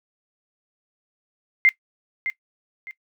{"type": "tone with echo", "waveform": "sine", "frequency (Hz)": 2095, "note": "C7", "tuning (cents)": 2, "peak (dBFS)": -12, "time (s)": [1.65, 1.69], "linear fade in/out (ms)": 0, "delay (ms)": 610, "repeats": 2, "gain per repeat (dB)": -11, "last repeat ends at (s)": 2.91, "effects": ["noise-tail reverb RT60 0.1 s tail -18 dB re dry"]}